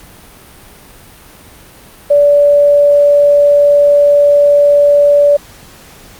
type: tone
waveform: sine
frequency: 578 Hz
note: D5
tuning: 28 cents flat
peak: -4 dBFS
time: 2.1-5.37 s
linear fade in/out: 10 ms
effects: pink hiss -38 dBFS RMS until 6.19 s + Opus 48 kbps